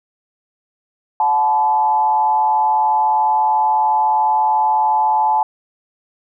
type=tone with frequency modulation; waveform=sine; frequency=866 Hz; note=A5; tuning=28 cents flat; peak=-12 dBFS; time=1.2-5.43 s; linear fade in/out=2 ms; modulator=139 Hz; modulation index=0.63; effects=none